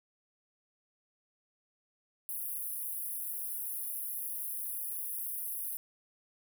pink high-pass noise, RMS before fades -38 dBFS, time 2.29-5.77 s, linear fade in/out 0 ms, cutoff 10000 Hz, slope 96 dB/octave, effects none

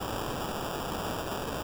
white noise with sample-and-hold, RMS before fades -34 dBFS, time 0-1.63 s, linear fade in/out 10 ms, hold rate 2100 Hz, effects none

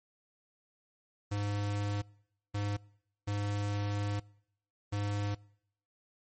square tone bursts at uneven times, 102.4 Hz, G#2, 24 cents flat, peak -32 dBFS, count 4, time 1.31-2.02 / 2.54-2.77 / 3.27-4.2 / 4.92-5.35 s, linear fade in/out 10 ms, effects noise-tail reverb RT60 0.7 s tail -24 dB re dry + MP3 32 kbps

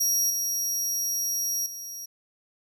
sawtooth tone with level steps, 5670 Hz, F8, 25 cents sharp, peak -19 / -23 / -33 dBFS, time 0-2.06 s, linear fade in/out 10 ms, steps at 0.3 / 1.66 s, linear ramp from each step 2 ms, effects none

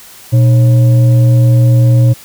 sine tone with frequency modulation, 120.3 Hz, B2, 45 cents flat, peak -4 dBFS, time 0.32-2.14 s, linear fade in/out 20 ms, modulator 422 Hz, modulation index 0.28, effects white hiss -36 dBFS RMS until 2.24 s

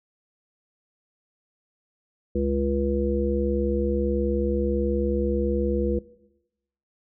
harmonic tone, 69.3 Hz, C#2, in tune, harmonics 1 / 3 / 5 / 7, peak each -27 / -27 / -27 / -27 dBFS, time 2.35-5.99 s, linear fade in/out 5 ms, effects noise-tail reverb RT60 0.9 s tail -18 dB re dry

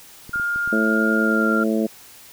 clicks, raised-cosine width 3 ms, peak -25 dBFS, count 5, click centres 0.294 / 0.359 / 0.398 / 0.56 / 0.676 s
sine tone with pitch glide, 1411 to 1387.6 Hz, F6 to F6, +17 to -12 cents, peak -20 dBFS, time 0.33-1.64 s, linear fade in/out 10 ms, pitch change -29 cents, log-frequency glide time 1.19-1.51 s
harmonic tone, 110 Hz, A2, in tune, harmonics 2 / 3 / 4 / 5 / 6, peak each -20 / -24 / -26 / -28 / -30 dBFS, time 0.72-1.87 s, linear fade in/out 10 ms
effects white hiss -45 dBFS RMS until 2.32 s

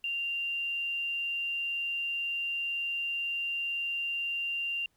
sine tone with quantisation, 2781 Hz, F7, 8 cents flat, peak -30 dBFS, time 0.04-4.86 s, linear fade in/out 2 ms, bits 10, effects pink hiss -73 dBFS RMS until 4.96 s

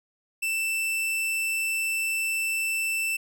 45% pulse tone, 2662 Hz, E7, 16 cents sharp, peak -25 dBFS, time 0.42-3.17 s, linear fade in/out 10 ms, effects none

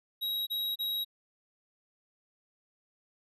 square tone bursts, 3831 Hz, A#7, 47 cents sharp, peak -31 dBFS, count 3, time 0.21-1.048 s, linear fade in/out 20 ms, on 260 ms, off 29 ms, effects resampled to 32000 Hz

